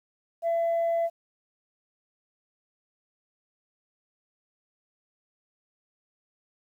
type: tone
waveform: sine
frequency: 672 Hz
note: E5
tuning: 33 cents sharp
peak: -21 dBFS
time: 0.42-1.1 s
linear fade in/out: 50 ms
effects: tanh soft clip ceiling -21 dBFS + 10-bit